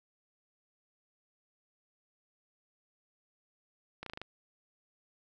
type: slowing click train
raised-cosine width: 0.3 ms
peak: -25 dBFS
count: 6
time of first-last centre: 4.03-4.216 s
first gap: 33 ms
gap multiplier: 1.06
effects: none